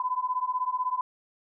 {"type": "beating tone pair", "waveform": "sine", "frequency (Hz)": [1000, 1016], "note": ["B5", "B5"], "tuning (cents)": [21, 49], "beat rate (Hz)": 16, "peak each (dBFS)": -29, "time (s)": [0, 1.01], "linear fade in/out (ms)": 2, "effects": []}